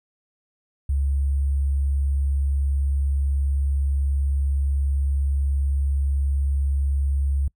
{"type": "tone with sample-and-hold", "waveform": "sine", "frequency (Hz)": 69.3, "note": "C#2", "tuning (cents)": 0, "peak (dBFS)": -19, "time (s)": [0.89, 7.48], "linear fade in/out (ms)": 5, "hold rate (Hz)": 8820, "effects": ["noise-tail reverb RT60 0.1 s tail -25 dB re dry"]}